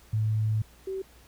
sine tone pair in turn, 108.6 / 383.1 Hz, A2 / G4, -22 / -40 cents, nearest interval octave + minor seventh, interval 2182 cents, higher second, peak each -23 / -30 dBFS, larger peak first, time 0.13-0.62 / 0.87-1.02 s, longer first, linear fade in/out 5 ms, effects added 60 Hz sine -56 dBFS peak until 1.27 s + pink hiss -57 dBFS RMS until 1.27 s

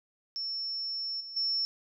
sine tone with level steps, 5400 Hz, E8, 41 cents sharp, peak -32 / -40 / -27 dBFS, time 0.36-1.65 s, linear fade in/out 0 ms, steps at 1.2 / 1.36 s, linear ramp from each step 10 ms, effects none

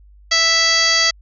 harmonic tone, 659.3 Hz, E5, in tune, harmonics 1 / 2 / 3 / 4 / 5 / 6 / 7 / 8 / 9 / 10, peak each -28 / -24 / -18 / -28 / -22 / -27 / -16 / -26 / -24 / -26 dBFS, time 0.31-1.11 s, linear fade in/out 10 ms, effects added 50 Hz sine -43 dBFS peak until 1.21 s

